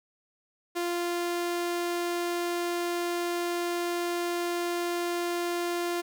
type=tone; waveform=sawtooth; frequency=347.6 Hz; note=F4; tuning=8 cents flat; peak=-24 dBFS; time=0.75-6.02 s; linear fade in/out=20 ms; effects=none